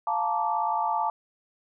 sine chord, Bb major seventh, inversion second, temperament just, 699.2 / 874.1 / 932.3 / 1165.4 Hz, F5 / A5 / Bb5 / D6, +2 / -12 / 0 / -14 cents, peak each -31 / -26 / -32 / -31 dBFS, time 0.07-1.1 s, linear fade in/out 2 ms, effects none

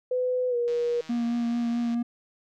sine tone with pitch glide, 503 to 477.8 Hz, B4 to A#4, +32 to +43 cents, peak -23 dBFS, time 0.11-1.01 s, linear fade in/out 5 ms, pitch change -89 cents, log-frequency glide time 0.49-0.56 s
click train, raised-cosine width 0.2 ms, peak -30 dBFS, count 202, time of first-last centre 0.68-1.944 s, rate 159 Hz
triangle tone with vibrato, 236.2 Hz, A#3, 23 cents sharp, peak -22 dBFS, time 1.09-2.03 s, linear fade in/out 10 ms, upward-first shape triangle, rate 4.6 Hz, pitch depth 20 cents each way
effects none

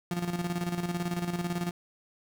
35% pulse tone with tremolo, 174.61 Hz, F3, in tune, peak -26 dBFS, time 0.11-1.71 s, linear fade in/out 2 ms, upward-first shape square, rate 18 Hz, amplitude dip 60%, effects none

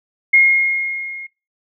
sine tone with level ramp, 2146 Hz, C7, 43 cents sharp, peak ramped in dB -6 to -29 dBFS, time 0.33-1.27 s, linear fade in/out 10 ms, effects noise-tail reverb RT60 0.3 s tail -24 dB re dry

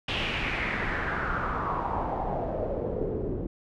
pink noise with low-pass filter sweep, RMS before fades -30 dBFS, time 0.08-3.47 s, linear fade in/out 5 ms, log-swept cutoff 3100 to 350 Hz, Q 4, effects none

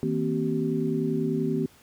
sine tone cluster, 159.9 / 232.7 / 263 / 383.5 Hz, D#3 / A#3 / C4 / G4, +48 / -3 / +9 / -38 cents, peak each -29 dBFS, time 0.03-1.66 s, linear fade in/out 0 ms, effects pink hiss -56 dBFS RMS until 1.82 s + high-pass 60 Hz 12 dB/octave

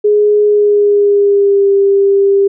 sine tone with pitch glide, 417.1 to 396.4 Hz, G#4 to G4, +7 to +19 cents, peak -6 dBFS, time 0.04-2.48 s, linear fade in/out 10 ms, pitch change -88 cents, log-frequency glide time 0.45-1.71 s, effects none

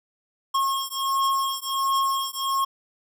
square beating tone pair, 1083 / 1084.4 Hz, C#6 / C#6, -41 / -38 cents, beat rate 1.4 Hz, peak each -26 / -26 dBFS, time 0.54-2.65 s, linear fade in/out 10 ms, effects none

